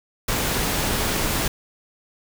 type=noise; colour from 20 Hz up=pink; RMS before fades=-23 dBFS; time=0.28-1.48 s; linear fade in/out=5 ms; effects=none